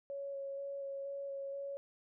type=tone with vibrato; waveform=sine; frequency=554.4 Hz; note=C#5; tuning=in tune; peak=-39 dBFS; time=0.1-1.77 s; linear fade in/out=0 ms; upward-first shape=square; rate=2.1 Hz; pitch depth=10 cents each way; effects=none